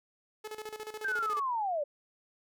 sawtooth tone with tremolo, 430 Hz, A4, 40 cents flat, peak -34 dBFS, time 0.44-1.4 s, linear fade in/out 10 ms, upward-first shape square, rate 14 Hz, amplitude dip 75%
sine linear sweep, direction down, 1601 to 554 Hz, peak -29 dBFS, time 1.04-1.84 s, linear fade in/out 10 ms
effects none

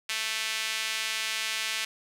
sawtooth tone with high-pass filter, 220.3 Hz, A3, 2 cents sharp, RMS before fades -31 dBFS, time 0.09-1.85 s, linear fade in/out 5 ms, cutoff 2400 Hz, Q 1.4, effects low-pass 12000 Hz 12 dB/octave

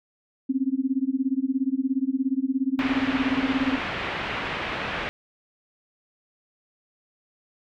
sine tone with tremolo, 265.5 Hz, C4, 25 cents sharp, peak -18 dBFS, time 0.49-3.79 s, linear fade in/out 10 ms, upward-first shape sine, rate 17 Hz, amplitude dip 95%
white low-pass noise, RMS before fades -30 dBFS, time 2.79-5.09 s, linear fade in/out 0 ms, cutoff 2700 Hz, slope 24 dB/octave
effects none

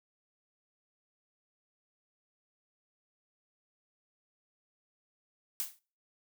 blue noise with exponential decay, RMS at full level -31 dBFS, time 5.6-5.79 s, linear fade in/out 0 ms, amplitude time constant 40 ms, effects noise-tail reverb RT60 0.4 s tail -24 dB re dry

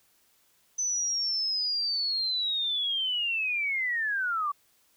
sine linear sweep, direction down, 6090 to 1126 Hz, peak -26 dBFS, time 0.78-4.52 s, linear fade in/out 10 ms, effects white hiss -66 dBFS RMS until 4.96 s

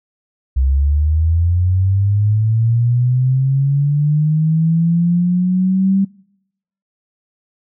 sine linear sweep, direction up, 64.2 to 196 Hz, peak -11 dBFS, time 0.56-6.05 s, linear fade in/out 10 ms, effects noise-tail reverb RT60 0.8 s tail -24 dB re dry

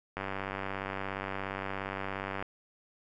click train, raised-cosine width 0.5 ms, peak -20 dBFS, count 220, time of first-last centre 0.17-2.425 s, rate 97.1 Hz, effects none

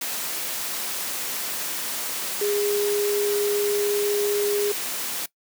sine tone in noise, 411 Hz, G#4, 18 cents flat, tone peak -21 dBFS, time 2.41-4.72 s, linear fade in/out 5 ms, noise white, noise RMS -29 dBFS, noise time 0.01-5.26 s, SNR +5 dB, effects noise-tail reverb RT60 0.1 s tail -20 dB re dry + high-pass 200 Hz 12 dB/octave

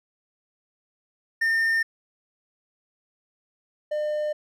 triangle tone pair in turn, 1813 / 602.7 Hz, A#6 / D5, -49 / +45 cents, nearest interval octave + perfect fifth, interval 1906 cents, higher first, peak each -18 / -22 dBFS, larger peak first, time 1.41-1.83 / 3.91-4.33 s, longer neither, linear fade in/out 10 ms, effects none

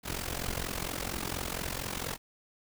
pink noise with amplitude modulation, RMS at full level -32 dBFS, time 0.03-2.18 s, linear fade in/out 50 ms, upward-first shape sine, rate 44.3 Hz, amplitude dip 85%, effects none

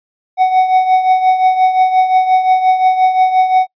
triangle tone with tremolo, 746 Hz, F#5, 14 cents sharp, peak -3 dBFS, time 0.37-3.67 s, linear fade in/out 50 ms, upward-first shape triangle, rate 5.7 Hz, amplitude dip 70%, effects noise-tail reverb RT60 0.1 s tail -24 dB re dry + resampled to 11025 Hz

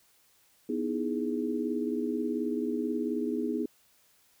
sine chord, E major seventh, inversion second, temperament equal, 246.9 / 311.1 / 329.6 / 415.3 Hz, B3 / D#4 / E4 / G#4, 0 / 0 / 0 / 0 cents, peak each -32 / -33 / -38 / -34 dBFS, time 0.69-3.66 s, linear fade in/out 5 ms, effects white hiss -65 dBFS RMS until 4.4 s

